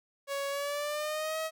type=tone with pitch glide; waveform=sawtooth; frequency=558 to 637.3 Hz; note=C#5 to D#5; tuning=+11 to +41 cents; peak=-28 dBFS; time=0.27-1.51 s; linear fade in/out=50 ms; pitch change=+230 cents; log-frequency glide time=0.49-1.39 s; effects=none